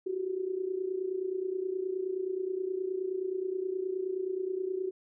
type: tone with amplitude modulation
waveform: sine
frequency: 374.5 Hz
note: F#4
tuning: 21 cents sharp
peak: -27 dBFS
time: 0.06-4.91 s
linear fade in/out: 10 ms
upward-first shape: sine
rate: 29.5 Hz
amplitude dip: 75%
effects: none